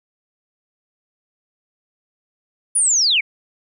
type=linear sweep; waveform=sine; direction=down; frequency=9956 to 2093 Hz; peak=-13 dBFS; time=2.75-3.21 s; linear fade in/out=10 ms; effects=none